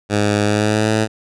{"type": "tone with pitch glide", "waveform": "10% pulse", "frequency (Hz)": [103.83, 109.12], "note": ["G#2", "A2"], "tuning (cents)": [0, -14], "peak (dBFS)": -6, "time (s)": [0.09, 1.08], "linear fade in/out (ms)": 50, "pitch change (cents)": 86, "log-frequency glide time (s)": [0.44, 0.92], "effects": ["resampled to 22050 Hz"]}